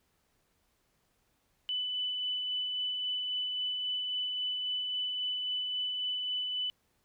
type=tone with tremolo; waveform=sine; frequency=2993 Hz; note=F#7; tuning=19 cents sharp; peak=-30 dBFS; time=1.69-6.7 s; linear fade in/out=0 ms; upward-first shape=sine; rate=3.7 Hz; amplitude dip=25%; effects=pink hiss -74 dBFS RMS until 7.04 s